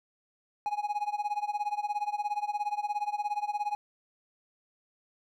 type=tone with tremolo; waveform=triangle; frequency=830.6 Hz; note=G#5; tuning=in tune; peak=-24 dBFS; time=0.66-3.75 s; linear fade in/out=0 ms; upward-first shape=sine; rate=17 Hz; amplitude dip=90%; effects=none